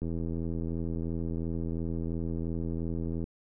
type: click train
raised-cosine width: 3 ms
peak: -22 dBFS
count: 268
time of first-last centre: 0.02-3.241 s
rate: 82.9 Hz
effects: none